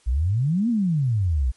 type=exponential two-way sweep; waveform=sine; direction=up then down; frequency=55 to 245.6 to 58 Hz; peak=-18 dBFS; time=0.06-1.52 s; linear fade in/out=20 ms; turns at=0.69 s; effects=white hiss -59 dBFS RMS until 1.56 s + MP3 48 kbps